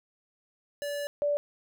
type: tone pair in turn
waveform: square / sine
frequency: 577 / 581.7 Hz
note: D5 / D5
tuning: -31 / -17 cents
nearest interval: unison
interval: 14 cents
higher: second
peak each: -32 / -24 dBFS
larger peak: second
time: 0.82-1.07 / 1.22-1.37 s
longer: first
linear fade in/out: 0 ms
effects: none